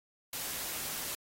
white noise, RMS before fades -38 dBFS, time 0.33-1.15 s, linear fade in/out 2 ms, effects AAC 48 kbps

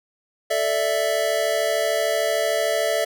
square chord, A suspended fourth, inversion none, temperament just, 440 / 586.7 / 660 Hz, A4 / D5 / E5, 0 / -2 / +2 cents, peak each -28 / -25 / -23 dBFS, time 0.5-3.05 s, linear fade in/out 10 ms, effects none

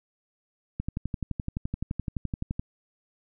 click train, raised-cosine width 5 ms, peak -17 dBFS, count 22, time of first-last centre 0.8-2.595 s, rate 11.7 Hz, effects none

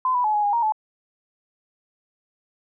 sine tone with pitch steps, 1023 / 985 / 854 / 836 / 818 / 937 / 864 Hz, C6 / B5 / G#5 / G#5 / G#5 / A#5 / A5, -39 / -5 / +48 / +11 / -26 / +9 / -32 cents, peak -18 dBFS, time 0.05-0.722 s, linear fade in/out 2 ms, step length 96 ms, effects none

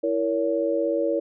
sine chord, A# diminished, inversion second, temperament equal with one note detuned, 329.6 / 466.2 / 562.8 Hz, E4 / A#4 / C#5, 0 / 0 / +26 cents, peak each -26 / -26 / -24 dBFS, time 0.03-1.2 s, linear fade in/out 10 ms, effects none

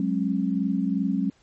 sine chord, F# suspended second, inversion none, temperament equal with one note detuned, 185 / 207.7 / 270.4 Hz, F#3 / G#3 / C#4, 0 / 0 / -43 cents, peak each -26 dBFS, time 0-1.3 s, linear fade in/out 2 ms, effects pink hiss -62 dBFS RMS until 1.42 s + MP3 32 kbps

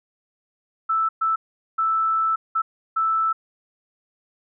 sine tone bursts at uneven times, 1318.5 Hz, E6, in tune, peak -18 dBFS, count 5, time 0.89-1.09 / 1.21-1.36 / 1.78-2.36 / 2.55-2.62 / 2.96-3.33 s, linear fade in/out 10 ms, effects none

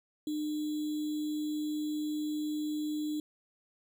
sine tone with sample-and-hold, 302.6 Hz, D#4, 48 cents flat, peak -31 dBFS, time 0.27-3.2 s, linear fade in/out 2 ms, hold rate 3675 Hz, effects none

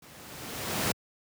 pink noise with level ramp, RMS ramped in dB -52 to -26 dBFS, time 0.02-0.92 s, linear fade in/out 5 ms, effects high-pass 100 Hz 12 dB/octave

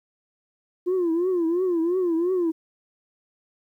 sine tone with vibrato, 349.2 Hz, F4, in tune, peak -18 dBFS, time 0.86-2.52 s, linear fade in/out 20 ms, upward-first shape triangle, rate 2.9 Hz, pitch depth 150 cents each way, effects tanh soft clip ceiling -18 dBFS + 10-bit

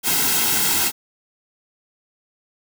white noise with comb filter, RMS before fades -19 dBFS, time 0.03-0.92 s, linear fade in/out 50 ms, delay 1.7 ms, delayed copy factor -0.75, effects none

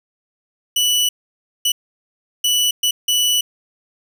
sawtooth tone bursts at uneven times, 2960 Hz, F#7, in tune, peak -11 dBFS, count 5, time 0.76-1.09 / 1.65-1.72 / 2.44-2.71 / 2.83-2.91 / 3.08-3.41 s, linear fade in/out 5 ms, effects none

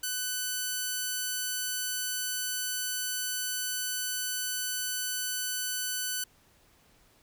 5% pulse tone, 1500 Hz, F#6, 23 cents sharp, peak -19 dBFS, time 0.03-6.24 s, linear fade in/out 5 ms, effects pink hiss -63 dBFS RMS until 7.22 s

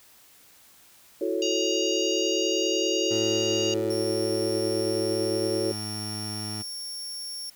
sine chord, F# minor seventh, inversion third, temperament equal, 329.6 / 370 / 440 / 554.4 Hz, E4 / F#4 / A4 / C#5, 0 / 0 / 0 / 0 cents, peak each -30 / -29 / -30 / -31 dBFS, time 1.21-5.72 s, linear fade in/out 5 ms
harmonic tone, 945 Hz, A#5, 23 cents sharp, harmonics 3 / 4 / 5 / 6 / 7, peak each -29 / -40 / -34 / -40 / -33 dBFS, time 1.42-3.74 s, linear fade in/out 2 ms
20% pulse tone with pitch glide, 110 to 106.87 Hz, A2 to A2, 0 to -50 cents, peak -29 dBFS, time 3.1-6.63 s, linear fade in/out 20 ms, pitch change -50 cents, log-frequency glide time 3.21-3.65 s
sawtooth tone, 5490 Hz, F8, 31 cents flat, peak -31 dBFS, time 3.9-7.5 s, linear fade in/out 5 ms
effects white hiss -55 dBFS RMS until 7.55 s

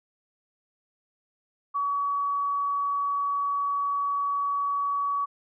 sine tone, 1133 Hz, C#6, 37 cents sharp, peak -24 dBFS, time 1.74-5.26 s, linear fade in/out 20 ms, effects none

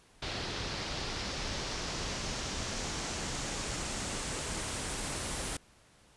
pink noise with low-pass filter sweep, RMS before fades -37 dBFS, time 0.22-5.57 s, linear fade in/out 5 ms, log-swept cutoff 4400 to 9800 Hz, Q 1.9, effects pink hiss -62 dBFS RMS until 6.16 s + resampled to 24000 Hz

